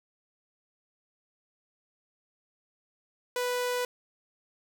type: tone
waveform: sawtooth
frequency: 493.7 Hz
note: B4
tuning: 1 cent flat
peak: -24 dBFS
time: 3.36-3.85 s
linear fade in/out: 2 ms
effects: none